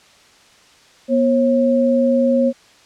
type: tone pair together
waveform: sine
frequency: 242.3 / 541.1 Hz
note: B3 / C#5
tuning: -33 / -42 cents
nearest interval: octave + major second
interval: 1391 cents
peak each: -15 dBFS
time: 1.08-2.53 s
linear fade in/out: 50 ms
effects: white hiss -49 dBFS RMS until 2.85 s + low-pass 6000 Hz 12 dB/octave